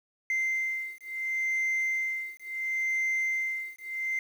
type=beating tone pair; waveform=sine; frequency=2082 / 2082.72 Hz; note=C7 / C7; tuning=-9 / -9 cents; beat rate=0.72 Hz; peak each=-29 dBFS; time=0.3-4.19 s; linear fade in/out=2 ms; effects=tanh soft clip ceiling -24 dBFS + 9-bit